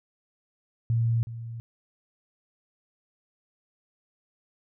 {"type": "tone with echo", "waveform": "sine", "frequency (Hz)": 115.6, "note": "A#2", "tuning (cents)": -14, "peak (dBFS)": -21, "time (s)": [0.9, 1.23], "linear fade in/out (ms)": 0, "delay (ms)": 370, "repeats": 1, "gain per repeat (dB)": -13, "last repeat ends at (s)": 1.6, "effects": []}